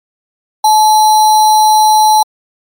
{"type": "tone with sample-and-hold", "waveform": "sine", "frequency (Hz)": 860, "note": "A5", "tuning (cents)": -40, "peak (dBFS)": -4, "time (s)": [0.64, 2.23], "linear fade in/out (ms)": 5, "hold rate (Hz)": 4900, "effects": ["MP3 64 kbps"]}